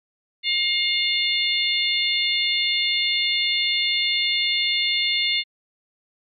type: harmonic tone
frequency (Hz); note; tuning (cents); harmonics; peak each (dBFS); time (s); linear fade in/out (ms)
711; F5; +31; 3 / 4 / 5 / 6; -24 / -25 / -23 / -27; 0.43-5.44; 50
effects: MP3 64 kbps